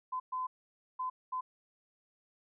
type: tone bursts at uneven times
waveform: sine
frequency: 1020 Hz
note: C6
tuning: 44 cents flat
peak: -33 dBFS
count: 4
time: 0.12-0.2 / 0.32-0.47 / 0.99-1.1 / 1.32-1.41 s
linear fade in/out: 10 ms
effects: none